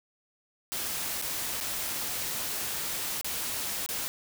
white noise with dropouts, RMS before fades -33 dBFS, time 0.72-4.08 s, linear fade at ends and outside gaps 0 ms, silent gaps 1.215-1.223 / 1.603-1.61 / 3.212-3.245 / 3.862-3.889 s, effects none

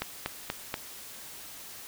click train, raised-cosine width 0.3 ms, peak -14 dBFS, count 4, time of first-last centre 0.02-0.741 s, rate 4.16 Hz, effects white hiss -45 dBFS RMS until 1.87 s

